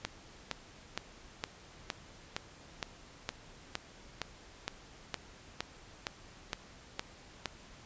click train, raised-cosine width 0.2 ms, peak -16 dBFS, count 17, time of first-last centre 0.05-7.457 s, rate 2.16 Hz, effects pink hiss -55 dBFS RMS until 7.85 s + resampled to 16000 Hz

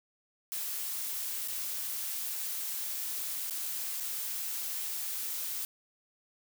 blue noise with dropouts, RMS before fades -36 dBFS, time 0.52-5.65 s, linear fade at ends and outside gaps 0 ms, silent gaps 1.476-1.483 / 3.499-3.508 / 4-4.005 s, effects none

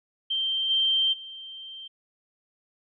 sine tone with level steps, 3141 Hz, G7, 3 cents sharp, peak -24 / -20 / -38 dBFS, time 0.3-1.88 s, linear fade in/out 10 ms, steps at 0.69 / 1.12 s, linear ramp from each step 20 ms, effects none

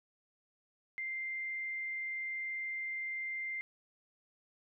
sine tone, 2093 Hz, C7, in tune, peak -36 dBFS, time 0.98-3.61 s, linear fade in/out 0 ms, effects none

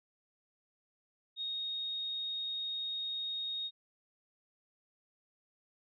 sine tone, 3729 Hz, A#7, in tune, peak -35 dBFS, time 1.36-3.71 s, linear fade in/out 50 ms, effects none

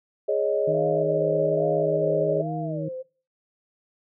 sine chord, Ab suspended fourth, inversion none, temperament equal, 415.3 / 554.4 / 622.3 Hz, Ab4 / Db5 / Eb5, 0 / 0 / 0 cents, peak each -25 dBFS, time 0.28-2.42 s, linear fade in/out 10 ms
sine tone with vibrato, 602 Hz, D5, 43 cents sharp, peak -31 dBFS, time 0.67-3.03 s, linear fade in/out 20 ms, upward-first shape sine, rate 1.2 Hz, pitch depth 270 cents each way
harmonic tone, 157.6 Hz, D#3, 23 cents sharp, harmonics 1 / 2 / 3, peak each -29 / -33 / -38 dBFS, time 0.67-2.89 s, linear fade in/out 10 ms
effects noise-tail reverb RT60 0.4 s tail -23 dB re dry

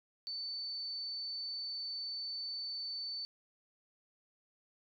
sine tone, 4519 Hz, C#8, 33 cents sharp, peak -38 dBFS, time 0.27-3.25 s, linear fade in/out 0 ms, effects none

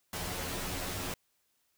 pink noise with comb filter, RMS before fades -37 dBFS, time 0.13-1.14 s, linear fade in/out 2 ms, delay 11 ms, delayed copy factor +1, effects white hiss -75 dBFS RMS until 1.77 s

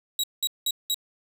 sawtooth tone bursts, 3849 Hz, B7, 45 cents flat, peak -20 dBFS, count 4, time 0.19-0.944 s, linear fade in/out 2 ms, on 46 ms, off 190 ms, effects none

